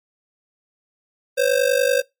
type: ring-modulated tone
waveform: square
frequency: 526 Hz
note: C5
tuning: 9 cents sharp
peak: -13 dBFS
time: 1.37-2.02 s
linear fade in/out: 20 ms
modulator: 25.2 Hz
effects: noise-tail reverb RT60 0.2 s tail -23 dB re dry + MP3 96 kbps